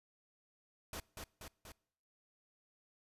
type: noise with echo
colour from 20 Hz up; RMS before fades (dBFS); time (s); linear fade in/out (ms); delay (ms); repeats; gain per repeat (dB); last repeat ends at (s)
pink; -44; 0.93-1; 2; 240; 3; -3; 1.72
effects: noise-tail reverb RT60 0.7 s tail -25 dB re dry + resampled to 32000 Hz